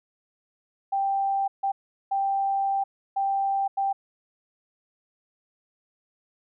sine tone bursts at uneven times, 786 Hz, G5, 4 cents sharp, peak -22 dBFS, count 5, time 0.92-1.48 / 1.63-1.72 / 2.11-2.84 / 3.16-3.68 / 3.77-3.93 s, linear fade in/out 10 ms, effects none

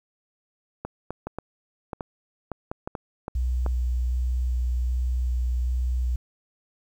clicks, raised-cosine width 1 ms, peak -17 dBFS, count 12, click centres 0.85 / 1.106 / 1.27 / 1.386 / 1.932 / 2.008 / 2.517 / 2.715 / 2.875 / 2.952 / 3.281 / 3.663 s
sine tone with vibrato, 61.74 Hz, B1, in tune, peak -22 dBFS, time 3.35-6.16 s, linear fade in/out 5 ms, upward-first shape square, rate 1.3 Hz, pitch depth 11 cents each way
effects 9-bit

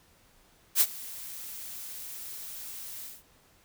blue noise with ADSR envelope, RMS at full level -20 dBFS, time 0.75-3.23 s, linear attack 58 ms, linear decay 51 ms, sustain -21 dB, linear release 190 ms, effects pink hiss -62 dBFS RMS until 3.64 s

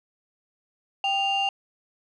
sine tone pair together, 787.4 / 2794 Hz, G5 / F7, +8 / 0 cents, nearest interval octave + minor seventh, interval 2192 cents, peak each -23 dBFS, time 1.04-1.49 s, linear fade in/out 2 ms, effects tanh soft clip ceiling -18 dBFS

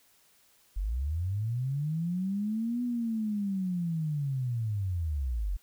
sine linear two-way sweep, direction up then down, 42.36 to 246.5 to 42.36 Hz, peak -28 dBFS, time 0.76-5.57 s, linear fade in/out 10 ms, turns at 2.83 s, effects white hiss -64 dBFS RMS until 5.62 s

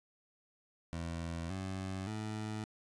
20% pulse tone with pitch steps, 83.7 / 95.04 / 107.92 Hz, E2 / F#2 / A2, +27 / +47 / -33 cents, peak -33 dBFS, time 0.93-2.64 s, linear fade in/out 0 ms, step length 570 ms, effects resampled to 22050 Hz

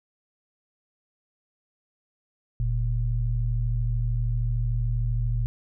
sine tone pair together, 43.79 / 116.9 Hz, F1 / A#2, +5 / +5 cents, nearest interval octave + perfect fourth, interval 1700 cents, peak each -25 dBFS, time 2.6-5.46 s, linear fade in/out 0 ms, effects none

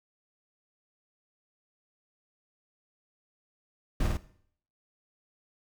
brown noise with echo, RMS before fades -26 dBFS, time 4-4.07 s, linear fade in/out 5 ms, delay 51 ms, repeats 2, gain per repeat -2 dB, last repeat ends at 4.172 s, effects noise-tail reverb RT60 0.6 s tail -17 dB re dry

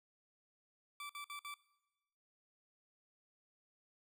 20% pulse tone bursts, 1163 Hz, D6, 17 cents flat, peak -40 dBFS, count 4, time 1-1.541 s, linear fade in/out 2 ms, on 94 ms, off 55 ms, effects noise-tail reverb RT60 1.0 s tail -20 dB re dry

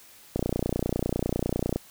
click train, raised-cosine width 2 ms, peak -12 dBFS, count 43, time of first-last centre 0.36-1.76 s, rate 30 Hz, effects white hiss -52 dBFS RMS until 1.9 s

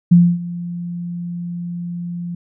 sine tone with ADSR envelope, 173.7 Hz, F3, 9 cents flat, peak -4 dBFS, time 0.11-2.35 s, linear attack 12 ms, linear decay 260 ms, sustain -19 dB, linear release 5 ms, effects none

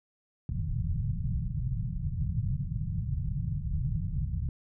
white low-pass noise, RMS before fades -31 dBFS, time 0.49-4.49 s, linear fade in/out 2 ms, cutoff 160 Hz, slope 48 dB/octave, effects none

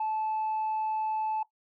sine tone, 870 Hz, A5, 20 cents flat, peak -26 dBFS, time 0-1.43 s, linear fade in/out 5 ms, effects noise-tail reverb RT60 0.1 s tail -17 dB re dry + tanh soft clip ceiling -25 dBFS

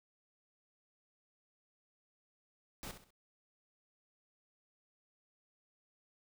pink noise with echo, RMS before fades -45 dBFS, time 2.83-2.91 s, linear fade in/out 0 ms, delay 65 ms, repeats 3, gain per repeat -9 dB, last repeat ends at 3.105 s, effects none

